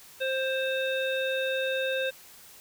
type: harmonic tone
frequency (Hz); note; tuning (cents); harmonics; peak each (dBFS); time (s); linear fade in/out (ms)
527; C5; +12; 1 / 3 / 5 / 7; -28 / -33 / -35 / -36; 0.2-2.11; 20
effects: white hiss -51 dBFS RMS until 2.6 s